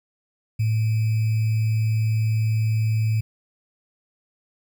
sine tone with sample-and-hold, 110 Hz, A2, in tune, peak -18 dBFS, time 0.59-3.21 s, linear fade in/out 10 ms, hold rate 2450 Hz, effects none

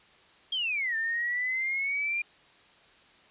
sine exponential two-way sweep, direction down then up, 3276 to 1781 to 2409 Hz, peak -27 dBFS, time 0.52-2.22 s, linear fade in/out 5 ms, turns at 0.96 s, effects white hiss -58 dBFS RMS until 3.3 s + resampled to 8000 Hz

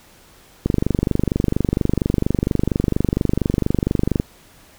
click train, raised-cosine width 3 ms, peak -4 dBFS, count 87, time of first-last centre 0.66-4.199 s, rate 24.3 Hz, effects pink hiss -49 dBFS RMS until 4.78 s

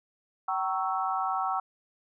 sine chord, G diminished seventh, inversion none, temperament equal with one note detuned, 764.3 / 932.3 / 1108.7 / 1318.5 Hz, G5 / Bb5 / Db6 / Fb6, -44 / 0 / 0 / 0 cents, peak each -30 / -35 / -33 / -32 dBFS, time 0.48-1.6 s, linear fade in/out 5 ms, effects none

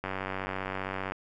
click train, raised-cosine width 0.5 ms, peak -18 dBFS, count 104, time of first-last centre 0.04-1.121 s, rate 95.3 Hz, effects none

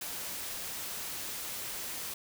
white noise, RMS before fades -39 dBFS, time 0.01-2.14 s, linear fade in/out 5 ms, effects none

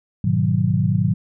sine chord, G# minor seventh, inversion none, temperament equal, 103.83 / 123.47 / 155.56 / 185 Hz, G#2 / B2 / D#3 / F#3, 0 / 0 / 0 / 0 cents, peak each -21 dBFS, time 0.24-1.14 s, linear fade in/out 5 ms, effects none

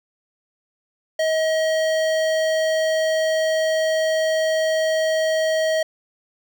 square tone with notch filter, 635 Hz, D#5, 35 cents sharp, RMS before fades -20 dBFS, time 1.19-5.83 s, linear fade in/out 5 ms, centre 12000 Hz, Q 0.53, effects none

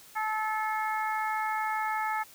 harmonic tone, 433.6 Hz, A4, 25 cents flat, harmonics 2 / 3 / 4 / 5, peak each -30 / -34 / -36 / -38 dBFS, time 0.15-2.24 s, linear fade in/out 20 ms, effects white hiss -53 dBFS RMS until 2.34 s

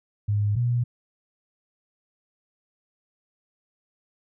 sine tone pair in turn, 103.5 / 120.81 Hz, G#2 / B2, -5 / -38 cents, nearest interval minor third, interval 267 cents, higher second, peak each -20 dBFS, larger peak neither, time 0.28-0.56 / 0.56-0.84 s, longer neither, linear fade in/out 10 ms, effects none

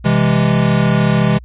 square chord, C augmented, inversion none, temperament equal with one note detuned, 130.81 / 164.81 / 205.4 Hz, C3 / E3 / G#3, 0 / 0 / -19 cents, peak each -16 dBFS, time 0.04-1.39 s, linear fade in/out 20 ms, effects added 60 Hz sine -33 dBFS peak until 1.44 s + resampled to 8000 Hz

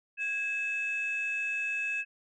sine tone pair together, 1647.4 / 2594 Hz, G#6 / E7, -14 / -28 cents, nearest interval minor sixth, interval 786 cents, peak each -35 / -29 dBFS, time 0.17-2.05 s, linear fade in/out 50 ms, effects tanh soft clip ceiling -25 dBFS

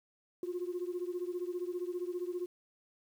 sine beating tone pair, 351.1 / 366.1 Hz, F4 / F#4, +9 / -18 cents, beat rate 15 Hz, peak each -36 / -38 dBFS, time 0.43-2.46 s, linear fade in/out 2 ms, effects tanh soft clip ceiling -29 dBFS + 10-bit

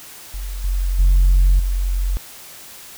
sine tone with level steps, 45.28 Hz, F#1, 37 cents flat, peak -24 / -16 / -8 / -16 dBFS, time 0.34-2.17 s, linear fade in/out 0 ms, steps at 0.64 / 0.99 / 1.59 s, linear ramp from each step 5 ms, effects tanh soft clip ceiling -7 dBFS + white hiss -39 dBFS RMS until 2.97 s

